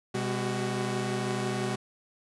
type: tone cluster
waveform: sawtooth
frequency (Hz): 126.3 / 202.5 / 372.9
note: B2 / G#3 / F#4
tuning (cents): +39 / -43 / +14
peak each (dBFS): -29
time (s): 0.14-1.76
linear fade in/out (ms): 10
effects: resampled to 24000 Hz